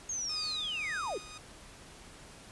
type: linear sweep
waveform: sine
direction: down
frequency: 6590 to 329.6 Hz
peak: -33 dBFS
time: 0.09-1.18 s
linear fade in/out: 5 ms
type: tone with tremolo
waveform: 10% pulse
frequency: 1240 Hz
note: D#6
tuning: 6 cents flat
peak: -32 dBFS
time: 0.29-1.38 s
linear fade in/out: 5 ms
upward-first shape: triangle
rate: 1.8 Hz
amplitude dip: 65%
effects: pink hiss -52 dBFS RMS until 2.51 s + resampled to 24000 Hz